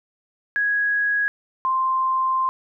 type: tone pair in turn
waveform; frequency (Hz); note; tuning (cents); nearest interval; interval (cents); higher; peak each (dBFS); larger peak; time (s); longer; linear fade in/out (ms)
sine; 1661.2 / 1046.5; G#6 / C6; 0 / 0; minor sixth; 800; first; -18; neither; 0.56-1.28 / 1.65-2.49; second; 0
effects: none